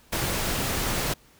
pink noise, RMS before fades -27 dBFS, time 0.12-1.14 s, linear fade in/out 10 ms, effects pink hiss -57 dBFS RMS until 1.39 s

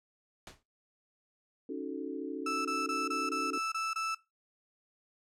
pink noise with exponential decay, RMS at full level -42 dBFS, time 0.47-0.63 s, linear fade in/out 1 ms, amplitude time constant 33 ms
sine chord, D# half-diminished seventh, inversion third, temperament equal, 277.2 / 311.1 / 370 / 440 Hz, C#4 / D#4 / F#4 / A4, 0 / 0 / 0 / 0 cents, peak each -39 / -41 / -41 / -41 dBFS, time 1.69-3.58 s, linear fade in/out 5 ms
35% pulse tone bursts, 1318.5 Hz, E6, in tune, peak -30 dBFS, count 8, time 2.46-4.148 s, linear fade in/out 5 ms, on 190 ms, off 24 ms
effects noise-tail reverb RT60 0.2 s tail -17 dB re dry + low-pass 8000 Hz 12 dB/octave

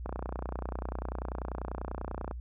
click train, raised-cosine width 1 ms, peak -22 dBFS, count 69, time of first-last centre 0.06-2.312 s, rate 30.2 Hz, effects added 60 Hz sine -37 dBFS peak until 2.4 s

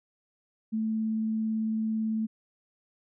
sine tone with vibrato, 220 Hz, A3, in tune, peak -26 dBFS, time 0.72-2.27 s, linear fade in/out 20 ms, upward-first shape triangle, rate 18 Hz, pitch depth 9 cents each way, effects none

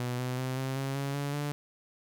sawtooth tone with pitch steps, 123.47 / 126.43 / 129.46 / 132.56 / 135.74 / 138.99 / 142.32 / 145.73 Hz, B2 / B2 / C3 / C3 / C#3 / C#3 / C#3 / D3, 0 / +41 / -18 / +23 / -36 / +5 / +46 / -13 cents, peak -27 dBFS, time 0-1.52 s, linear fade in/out 0 ms, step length 190 ms, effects none

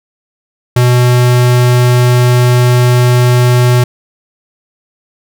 square tone, 123.47 Hz, B2, in tune, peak -6 dBFS, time 0.76-3.84 s, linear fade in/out 5 ms, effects none

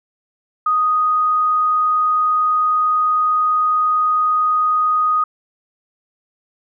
sine tone, 1244.5 Hz, D#6, in tune, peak -13 dBFS, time 0.66-5.24 s, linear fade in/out 5 ms, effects none

